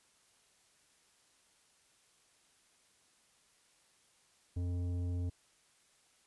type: tone with tanh clipping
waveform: sine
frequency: 88.5 Hz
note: F2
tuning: 23 cents sharp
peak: -35 dBFS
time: 4.56-5.3 s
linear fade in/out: 10 ms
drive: 11 dB
effects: white hiss -69 dBFS RMS until 6.26 s + resampled to 24000 Hz